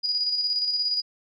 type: tone with tremolo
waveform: sine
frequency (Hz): 4900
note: D#8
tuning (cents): -27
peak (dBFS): -21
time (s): 0.03-1.02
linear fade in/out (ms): 20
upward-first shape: square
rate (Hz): 17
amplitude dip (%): 40
effects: none